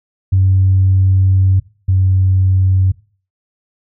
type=tone pair in turn; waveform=sine; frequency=94.9 / 94.14 Hz; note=F#2 / F#2; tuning=+44 / +30 cents; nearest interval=unison; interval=14 cents; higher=first; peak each=-7 / -8 dBFS; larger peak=first; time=0.32-1.6 / 1.88-2.92 s; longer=first; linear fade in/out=10 ms; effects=noise-tail reverb RT60 0.4 s tail -20 dB re dry + tanh soft clip ceiling -3 dBFS